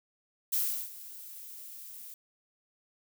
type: noise with ADSR envelope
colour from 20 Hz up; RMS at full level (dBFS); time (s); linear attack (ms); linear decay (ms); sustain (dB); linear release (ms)
violet; -28; 0.52-2.14; 13; 360; -18; 3
effects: none